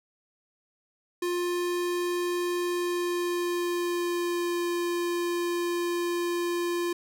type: tone with pitch glide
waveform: square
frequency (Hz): 352.4 to 347.5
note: F4 to F4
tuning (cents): +16 to -9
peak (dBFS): -27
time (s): 1.22-6.93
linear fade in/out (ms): 5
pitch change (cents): -25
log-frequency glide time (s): 2.68-4.67
effects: none